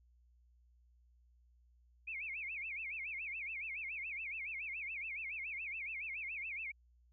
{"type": "tone with vibrato", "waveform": "sine", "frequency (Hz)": 2378, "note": "D7", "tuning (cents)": 21, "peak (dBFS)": -40, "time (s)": [2.07, 6.72], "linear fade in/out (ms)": 10, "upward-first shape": "sine", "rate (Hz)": 7.1, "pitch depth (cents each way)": 210, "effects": ["added 60 Hz sine -65 dBFS peak until 7.12 s"]}